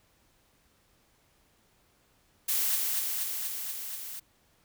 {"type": "noise with echo", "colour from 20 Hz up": "blue", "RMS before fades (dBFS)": -28, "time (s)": [2.48, 2.76], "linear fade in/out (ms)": 10, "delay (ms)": 240, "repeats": 6, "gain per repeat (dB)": -2, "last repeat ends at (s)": 4.2, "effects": ["pink hiss -67 dBFS RMS until 4.64 s"]}